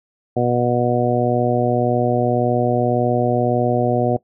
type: harmonic tone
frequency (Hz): 121.8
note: B2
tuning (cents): -24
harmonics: 1 / 2 / 3 / 4 / 5 / 6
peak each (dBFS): -22 / -22 / -22 / -22 / -22 / -22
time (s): 0.36-4.17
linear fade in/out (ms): 10
effects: noise-tail reverb RT60 0.1 s tail -18 dB re dry